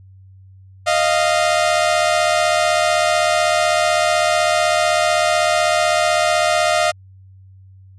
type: tone pair together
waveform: sawtooth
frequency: 620 / 695.9 Hz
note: D#5 / F5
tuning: -6 / -6 cents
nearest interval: major second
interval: 200 cents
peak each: -13 dBFS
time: 0.86-6.92 s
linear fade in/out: 20 ms
effects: added 95 Hz sine -41 dBFS peak until 7.98 s + resampled to 22050 Hz